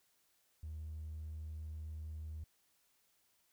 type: tone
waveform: triangle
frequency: 77.78 Hz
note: D#2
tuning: in tune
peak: -39 dBFS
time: 0.63-2.44 s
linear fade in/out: 5 ms
effects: tanh soft clip ceiling -39 dBFS + white hiss -75 dBFS RMS until 3.52 s